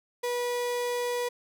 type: tone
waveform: 35% pulse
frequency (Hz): 486.7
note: B4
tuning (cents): -25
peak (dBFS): -26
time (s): 0.23-1.29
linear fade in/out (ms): 10
effects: none